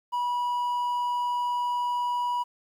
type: tone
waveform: triangle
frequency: 974 Hz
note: B5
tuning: 24 cents flat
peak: -23 dBFS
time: 0.12-2.44 s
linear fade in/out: 20 ms
effects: 10-bit